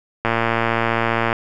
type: click train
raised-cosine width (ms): 0.5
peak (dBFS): -3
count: 125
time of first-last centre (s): 0.25-1.328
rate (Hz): 115
effects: none